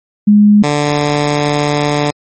sine / 10% pulse tone pair in turn, 207.7 / 146.87 Hz, G#3 / D3, 0 / 0 cents, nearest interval tritone, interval 600 cents, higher first, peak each -3 dBFS, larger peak neither, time 0.27-0.63 / 0.63-2.11 s, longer second, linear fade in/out 10 ms, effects MP3 32 kbps

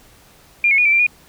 sine tone with pitch steps, 2398 / 2189 / 2450 / 2325 / 2366 / 2447 Hz, D7 / C#7 / D#7 / D7 / D7 / D#7, +36 / -22 / -27 / -18 / +12 / -29 cents, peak -11 dBFS, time 0.64-1.066 s, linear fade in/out 2 ms, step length 71 ms, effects pink hiss -49 dBFS RMS until 1.28 s

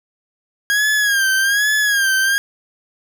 40% pulse tone with vibrato, 1632 Hz, G#6, 31 cents flat, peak -13 dBFS, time 0.7-2.38 s, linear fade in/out 0 ms, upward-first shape sine, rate 1.2 Hz, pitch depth 88 cents each way, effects 8-bit

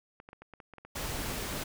clicks, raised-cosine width 0.5 ms, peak -33 dBFS, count 10, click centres 0.201 / 0.289 / 0.331 / 0.42 / 0.537 / 0.602 / 0.737 / 0.783 / 0.85 / 0.97 s
pink noise, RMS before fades -36 dBFS, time 0.95-1.64 s, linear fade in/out 10 ms
effects none

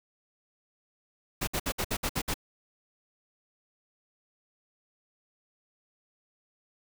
pink noise bursts, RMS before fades -30 dBFS, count 8, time 1.41-2.342 s, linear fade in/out 10 ms, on 64 ms, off 60 ms, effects none

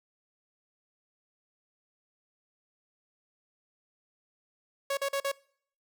sawtooth tone bursts, 554.4 Hz, C#5, in tune, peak -24 dBFS, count 4, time 4.9-5.317 s, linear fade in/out 5 ms, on 72 ms, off 43 ms, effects noise-tail reverb RT60 0.6 s tail -24 dB re dry

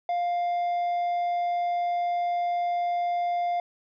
triangle tone, 701 Hz, F5, 6 cents sharp, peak -22 dBFS, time 0.09-3.6 s, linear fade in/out 2 ms, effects resampled to 11025 Hz

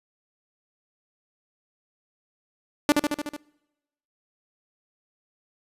sawtooth tone with echo, 293.7 Hz, D4, in tune, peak -11 dBFS, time 2.89-2.92 s, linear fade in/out 0 ms, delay 74 ms, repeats 6, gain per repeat -3 dB, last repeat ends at 3.364 s, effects noise-tail reverb RT60 1.0 s tail -25 dB re dry + resampled to 32000 Hz

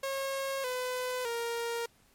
sawtooth tone with pitch steps, 543 / 503.7 / 467.3 Hz, C#5 / B4 / A#4, -36 / +34 / +4 cents, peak -28 dBFS, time 0.03-1.86 s, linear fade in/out 5 ms, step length 610 ms, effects pink hiss -65 dBFS RMS until 2.14 s + MP3 64 kbps

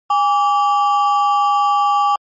triangle ring-modulated tone, 987 Hz, B5, 1 cent flat, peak -7 dBFS, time 0.1-2.16 s, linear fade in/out 5 ms, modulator 170 Hz, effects MP3 32 kbps

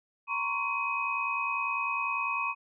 sine tone cluster, 930 / 1048 / 1118 / 2520 Hz, A#5 / C6 / C#6 / D#7, -4 / +2 / +14 / +21 cents, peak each -37 / -37 / -33 / -31 dBFS, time 0.27-2.55 s, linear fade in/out 50 ms, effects none

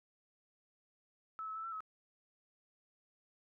sine tone with pitch steps, 1304 / 1294 / 1315 / 1345 / 1284 Hz, E6 / E6 / E6 / E6 / E6, -19 / -32 / -5 / +34 / -46 cents, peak -40 dBFS, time 1.39-1.805 s, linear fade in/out 0 ms, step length 83 ms, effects none

